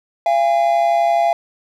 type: tone pair together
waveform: triangle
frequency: 683 / 814.8 Hz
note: F5 / G#5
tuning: -39 / -33 cents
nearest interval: minor third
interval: 306 cents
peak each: -12 / -16 dBFS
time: 0.26-1.33 s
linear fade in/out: 2 ms
effects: none